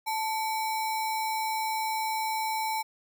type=tone with sample-and-hold; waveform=sine; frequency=880 Hz; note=A5; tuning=in tune; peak=-27 dBFS; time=0.06-2.83 s; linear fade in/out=20 ms; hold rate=3150 Hz; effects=none